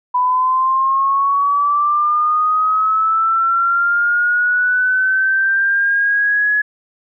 sine linear sweep, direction up, 990 to 1694 Hz, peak -12 dBFS, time 0.14-6.62 s, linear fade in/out 10 ms, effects none

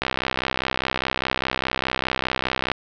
click train, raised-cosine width 0.3 ms, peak -5 dBFS, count 176, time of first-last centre 0.02-2.716 s, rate 64.9 Hz, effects low-pass 5000 Hz 12 dB/octave

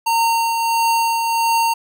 square tone with tremolo, 918 Hz, A#5, 27 cents flat, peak -14 dBFS, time 0.06-1.74 s, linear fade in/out 10 ms, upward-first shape triangle, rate 1.5 Hz, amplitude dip 40%, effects none

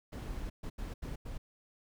brown noise bursts at uneven times, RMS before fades -40 dBFS, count 5, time 0.12-0.5 / 0.63-0.7 / 0.78-0.94 / 1.02-1.16 / 1.25-1.38 s, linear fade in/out 10 ms, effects none

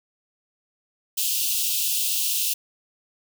white high-pass noise, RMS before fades -24 dBFS, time 1.17-2.54 s, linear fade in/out 10 ms, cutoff 2600 Hz, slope 96 dB/octave, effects none

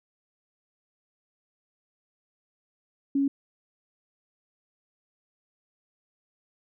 sine tone, 277.2 Hz, C#4, in tune, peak -21 dBFS, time 3.15-3.28 s, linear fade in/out 5 ms, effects none

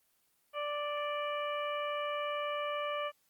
harmonic tone, 587.3 Hz, D5, in tune, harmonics 1 / 2 / 3 / 4 / 5, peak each -36 / -37 / -46 / -44 / -45 dBFS, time 0.53-3.12 s, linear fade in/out 50 ms, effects white hiss -73 dBFS RMS until 3.29 s + Opus 24 kbps

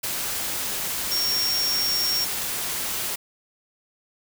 sine tone in noise, 5540 Hz, F8, 15 cents flat, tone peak -22 dBFS, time 1.11-2.25 s, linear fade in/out 10 ms, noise white, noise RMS -28 dBFS, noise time 0.03-3.16 s, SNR +3 dB, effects none

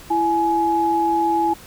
sine tone pair together, 333.9 / 841.4 Hz, E4 / G#5, +22 / +22 cents, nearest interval octave + major third, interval 1600 cents, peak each -21 / -17 dBFS, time 0.1-1.54 s, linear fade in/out 10 ms, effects pink hiss -42 dBFS RMS until 1.66 s

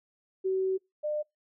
sine tone pair in turn, 379 / 601.6 Hz, F#4 / D5, +42 / +42 cents, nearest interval minor sixth, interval 800 cents, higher second, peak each -25 / -28 dBFS, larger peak first, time 0.44-0.78 / 1.03-1.23 s, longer first, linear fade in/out 20 ms, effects noise-tail reverb RT60 0.2 s tail -25 dB re dry

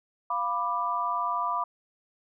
sine chord, B diminished, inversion second, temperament equal with one note detuned, 698.5 / 987.8 / 1182.1 Hz, F5 / B5 / D6, 0 / 0 / +11 cents, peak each -34 / -29 / -29 dBFS, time 0.3-1.64 s, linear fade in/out 5 ms, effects none

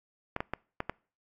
clicks, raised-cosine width 0.5 ms, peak -16 dBFS, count 5, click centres 0.364 / 0.405 / 0.536 / 0.804 / 0.896 s, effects noise-tail reverb RT60 0.4 s tail -25 dB re dry + AAC 64 kbps

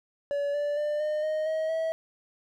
triangle tone with pitch steps, 571 / 583 / 595.2 / 607.8 / 620.5 / 633.6 / 646.9 Hz, D5 / D5 / D5 / D#5 / D#5 / D#5 / E5, -49 / -13 / +23 / -41 / -5 / +31 / -33 cents, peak -24 dBFS, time 0.31-1.92 s, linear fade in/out 0 ms, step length 230 ms, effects none

